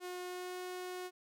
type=tone with pitch glide; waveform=sawtooth; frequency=360.9 to 364 Hz; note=F#4 to F#4; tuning=-43 to -28 cents; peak=-37 dBFS; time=0-1.11 s; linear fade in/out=50 ms; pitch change=+15 cents; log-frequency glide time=0.24-0.59 s; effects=none